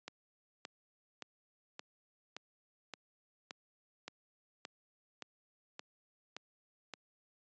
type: click train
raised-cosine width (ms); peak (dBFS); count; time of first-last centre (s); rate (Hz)
0.2; -26; 13; 0.08-6.937; 1.75
effects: high-pass 200 Hz 12 dB/octave + resampled to 16000 Hz